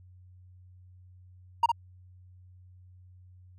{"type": "tone with echo", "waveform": "triangle", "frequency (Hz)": 935, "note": "A#5", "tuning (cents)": 5, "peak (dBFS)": -16, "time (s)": [1.63, 1.66], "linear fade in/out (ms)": 5, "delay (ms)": 58, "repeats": 1, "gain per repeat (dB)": -4, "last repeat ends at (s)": 1.718, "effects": ["added 91 Hz sine -51 dBFS peak until 3.58 s"]}